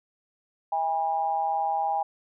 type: tone with amplitude modulation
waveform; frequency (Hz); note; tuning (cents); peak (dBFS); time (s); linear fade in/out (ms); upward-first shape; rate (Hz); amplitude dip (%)
sine; 810; G#5; -43; -20; 0.72-2.03; 5; sine; 163; 75
effects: none